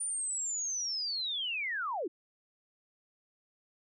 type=linear sweep; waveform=sine; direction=down; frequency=9370 to 284.7 Hz; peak=-32 dBFS; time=0-2.08 s; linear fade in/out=10 ms; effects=none